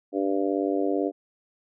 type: harmonic tone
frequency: 98 Hz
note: G2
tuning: in tune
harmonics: 3 / 4 / 5 / 6 / 7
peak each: -26 / -28 / -30 / -32 / -33 dBFS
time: 0.12-1.12 s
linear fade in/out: 50 ms
effects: none